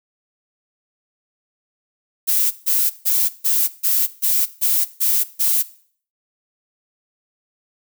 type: noise bursts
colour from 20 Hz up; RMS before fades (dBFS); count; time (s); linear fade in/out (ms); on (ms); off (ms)
violet; -17; 9; 2.27-5.63; 20; 240; 150
effects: noise-tail reverb RT60 0.5 s tail -17 dB re dry